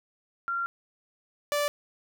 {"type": "tone pair in turn", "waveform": ["sine", "sawtooth"], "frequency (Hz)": [1380, 583.9], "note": ["F6", "D5"], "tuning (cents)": [-21, -10], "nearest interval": "octave + minor third", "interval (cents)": 1489, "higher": "first", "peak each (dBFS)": [-27, -21], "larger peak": "second", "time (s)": [[0.48, 0.66], [1.52, 1.68]], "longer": "first", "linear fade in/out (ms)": 0, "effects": []}